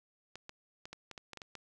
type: clicks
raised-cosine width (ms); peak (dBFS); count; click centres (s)
0.2; -28; 10; 0.356 / 0.494 / 0.855 / 0.93 / 1.113 / 1.178 / 1.333 / 1.373 / 1.418 / 1.553
effects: none